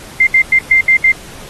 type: tone bursts at uneven times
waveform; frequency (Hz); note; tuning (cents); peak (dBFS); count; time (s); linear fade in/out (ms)
sine; 2093; C7; 0; -5; 6; 0.2-0.27 / 0.34-0.42 / 0.52-0.59 / 0.71-0.81 / 0.88-0.97 / 1.04-1.12; 5
effects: pink hiss -34 dBFS RMS until 1.49 s + AAC 32 kbps